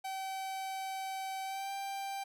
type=tone with pitch glide; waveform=45% pulse; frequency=768 to 787.3 Hz; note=G5 to G5; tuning=-36 to +7 cents; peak=-37 dBFS; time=0.04-2.24 s; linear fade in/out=10 ms; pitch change=+43 cents; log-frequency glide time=1.44-1.71 s; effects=none